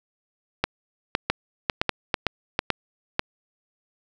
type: clicks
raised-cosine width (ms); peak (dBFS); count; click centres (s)
0.3; -4; 11; 0.64 / 1.151 / 1.3 / 1.698 / 1.815 / 1.893 / 2.142 / 2.267 / 2.591 / 2.703 / 3.194
effects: none